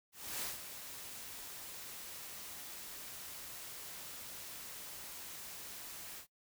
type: noise with ADSR envelope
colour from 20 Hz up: white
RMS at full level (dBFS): -39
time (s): 0.12-6.27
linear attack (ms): 300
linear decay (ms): 160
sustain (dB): -9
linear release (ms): 93
effects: noise-tail reverb RT60 0.1 s tail -20 dB re dry